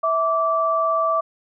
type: tone pair together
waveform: sine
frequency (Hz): 652.7 / 1163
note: E5 / D6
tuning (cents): -17 / -17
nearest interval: minor seventh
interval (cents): 1000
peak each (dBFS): -21 / -19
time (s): 0.03-1.21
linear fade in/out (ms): 10
effects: none